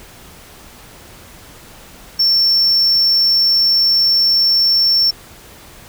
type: tone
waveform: triangle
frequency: 5420 Hz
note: E8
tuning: 47 cents sharp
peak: -9 dBFS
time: 2.19-5.11 s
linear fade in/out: 10 ms
effects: pink hiss -40 dBFS RMS until 5.88 s